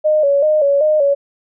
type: tone with vibrato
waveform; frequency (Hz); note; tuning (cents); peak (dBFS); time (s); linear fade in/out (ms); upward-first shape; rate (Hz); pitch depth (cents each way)
sine; 587.3; D5; 0; -10; 0.04-1.15; 20; square; 2.6; 76
effects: none